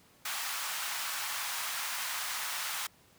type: high-pass noise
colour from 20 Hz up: pink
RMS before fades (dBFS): -36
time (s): 0.25-2.87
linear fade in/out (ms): 5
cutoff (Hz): 930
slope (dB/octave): 24
effects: pink hiss -62 dBFS RMS until 3.18 s + high-pass 80 Hz 12 dB/octave